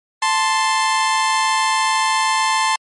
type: tone pair together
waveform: sawtooth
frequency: 880 / 1046.5 Hz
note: A5 / C6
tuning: 0 / 0 cents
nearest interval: minor third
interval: 300 cents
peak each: -14 dBFS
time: 0.22-2.76 s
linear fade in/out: 5 ms
effects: MP3 48 kbps